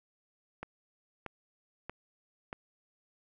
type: click train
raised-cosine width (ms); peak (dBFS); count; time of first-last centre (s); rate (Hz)
0.5; -24; 4; 0.63-2.529; 1.58
effects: none